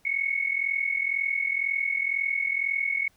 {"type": "tone pair together", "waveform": "sine", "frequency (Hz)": [2184, 2226], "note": ["C#7", "C#7"], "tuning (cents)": [-26, 7], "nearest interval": "unison", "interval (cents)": 33, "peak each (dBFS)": -27, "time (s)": [0.05, 3.08], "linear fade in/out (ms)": 5, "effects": ["pink hiss -64 dBFS RMS until 3.16 s"]}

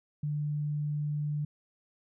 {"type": "tone", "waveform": "sine", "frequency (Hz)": 148.3, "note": "D3", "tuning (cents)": 17, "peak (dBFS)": -29, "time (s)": [0.23, 1.45], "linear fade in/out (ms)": 5, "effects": []}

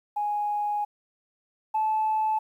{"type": "tone pair in turn", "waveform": "sine", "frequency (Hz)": [830.6, 868.7], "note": ["G#5", "A5"], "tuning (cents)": [0, -22], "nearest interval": "minor second", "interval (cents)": 78, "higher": "second", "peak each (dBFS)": [-24, -21], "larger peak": "second", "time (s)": [[0.16, 0.85], [1.74, 2.39]], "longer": "first", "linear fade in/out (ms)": 10, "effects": ["tanh soft clip ceiling -18 dBFS", "10-bit"]}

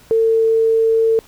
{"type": "tone", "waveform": "sine", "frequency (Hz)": 449.6, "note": "A4", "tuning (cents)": 37, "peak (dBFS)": -11, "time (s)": [0.11, 1.19], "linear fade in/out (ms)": 0, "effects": ["pink hiss -47 dBFS RMS until 1.27 s"]}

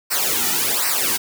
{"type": "noise with flanger", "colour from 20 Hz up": "white", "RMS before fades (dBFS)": -20, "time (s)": [0.1, 1.18], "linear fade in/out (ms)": 20, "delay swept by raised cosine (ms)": [0.29, 1.89], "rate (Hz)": 1.3, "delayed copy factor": -0.95, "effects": []}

